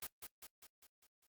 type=noise with echo; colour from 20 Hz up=white; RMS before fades=-44 dBFS; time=0.02-0.07 s; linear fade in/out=5 ms; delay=200 ms; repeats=6; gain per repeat=-5 dB; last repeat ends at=1.27 s; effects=noise-tail reverb RT60 0.1 s tail -19 dB re dry + Opus 32 kbps